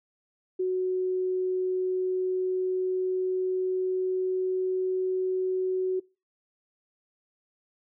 sine tone with pitch glide, 370 to 372.4 Hz, F#4 to F#4, 0 to +11 cents, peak -24 dBFS, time 0.59-6 s, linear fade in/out 10 ms, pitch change +11 cents, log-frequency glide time 1.6-5.02 s, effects noise-tail reverb RT60 0.3 s tail -24 dB re dry

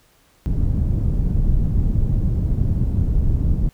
pink low-pass noise, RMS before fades -18 dBFS, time 0.46-3.69 s, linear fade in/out 0 ms, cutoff 140 Hz, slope 12 dB/octave, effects pink hiss -57 dBFS RMS until 3.73 s

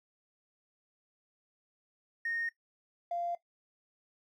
triangle tone pair in turn, 1849 / 692.6 Hz, A#6 / F5, -15 / -15 cents, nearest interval octave + perfect fourth, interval 1700 cents, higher first, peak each -28 / -28 dBFS, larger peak neither, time 2.25-2.49 / 3.11-3.35 s, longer neither, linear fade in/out 5 ms, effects noise-tail reverb RT60 0.1 s tail -18 dB re dry + tanh soft clip ceiling -30 dBFS

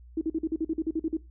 sine tone bursts, 321.7 Hz, E4, 42 cents flat, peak -24 dBFS, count 12, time 0.17-1.17 s, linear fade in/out 5 ms, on 43 ms, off 44 ms, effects noise-tail reverb RT60 0.2 s tail -18 dB re dry + added 60 Hz sine -47 dBFS peak until 1.3 s

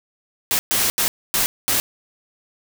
white noise bursts at uneven times, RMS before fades -19 dBFS, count 5, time 0.51-0.59 / 0.71-0.9 / 0.98-1.08 / 1.34-1.46 / 1.68-1.8 s, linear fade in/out 0 ms, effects none

